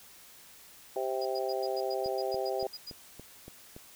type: harmonic tone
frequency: 130.81 Hz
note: C3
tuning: in tune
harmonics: 3 / 4 / 5 / 6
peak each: -34 / -35 / -36 / -37 dBFS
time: 0.96-2.67 s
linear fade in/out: 2 ms
type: tone bursts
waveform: triangle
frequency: 4909 Hz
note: D#8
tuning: 24 cents flat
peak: -38 dBFS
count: 13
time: 1.21-2.911 s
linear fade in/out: 10 ms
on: 45 ms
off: 93 ms
type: click train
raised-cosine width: 2 ms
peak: -32 dBFS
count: 7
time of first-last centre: 2.06-3.765 s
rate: 3.52 Hz
effects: white hiss -54 dBFS RMS until 3.95 s